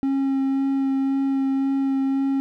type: tone with vibrato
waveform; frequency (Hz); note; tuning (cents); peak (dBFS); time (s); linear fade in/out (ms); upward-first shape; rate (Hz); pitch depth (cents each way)
triangle; 270.9; C#4; -40; -17; 0.03-2.4; 0; sine; 1.9; 11
effects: none